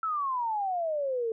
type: exponential sweep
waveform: sine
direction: down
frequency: 1337 to 438.7 Hz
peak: -27 dBFS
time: 0.03-1.32 s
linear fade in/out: 2 ms
effects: none